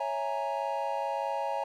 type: chord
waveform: triangle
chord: A# half-diminished seventh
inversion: first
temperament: equal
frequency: 554.4 / 659.3 / 830.6 / 932.3 Hz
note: C#5 / E5 / G#5 / A#5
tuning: 0 / 0 / 0 / 0 cents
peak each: -33 / -35 / -32 / -33 dBFS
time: 0-1.64 s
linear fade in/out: 5 ms
effects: none

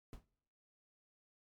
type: noise with exponential decay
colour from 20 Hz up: brown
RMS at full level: -44 dBFS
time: 0.13-0.26 s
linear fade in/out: 1 ms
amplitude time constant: 28 ms
effects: noise-tail reverb RT60 0.8 s tail -24 dB re dry + MP3 96 kbps

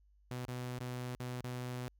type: tone with dropouts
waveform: sawtooth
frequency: 124.6 Hz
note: B2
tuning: 16 cents sharp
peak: -35 dBFS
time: 0.31-1.88 s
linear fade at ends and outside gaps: 0 ms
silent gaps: 0.451-0.483 / 0.787-0.805 / 1.15-1.2 / 1.41-1.442 s
effects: added 50 Hz sine -64 dBFS peak until 1.99 s

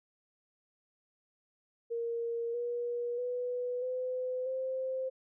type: tone with pitch steps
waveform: sine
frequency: 466.2 / 479.6 / 493.4 / 507.5 / 522.1 Hz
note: A#4 / A#4 / B4 / B4 / C5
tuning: 0 / +49 / -2 / +47 / -4 cents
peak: -32 dBFS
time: 1.9-5.1 s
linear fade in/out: 20 ms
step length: 640 ms
effects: none

